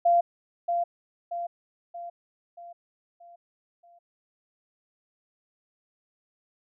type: tone with echo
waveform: sine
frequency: 691 Hz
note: F5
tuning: 19 cents flat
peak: -17 dBFS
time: 0.05-0.21 s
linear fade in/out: 10 ms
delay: 630 ms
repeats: 6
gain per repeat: -6 dB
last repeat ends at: 3.99 s
effects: none